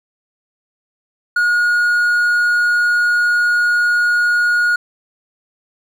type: tone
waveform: triangle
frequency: 1441 Hz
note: F#6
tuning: 46 cents flat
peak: -10 dBFS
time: 1.36-4.76 s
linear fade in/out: 5 ms
effects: none